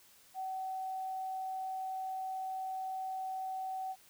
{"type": "tone", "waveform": "sine", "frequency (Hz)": 758, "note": "F#5", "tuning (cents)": 42, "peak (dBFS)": -36, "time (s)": [0.34, 3.96], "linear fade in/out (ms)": 50, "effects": ["white hiss -62 dBFS RMS until 4.09 s"]}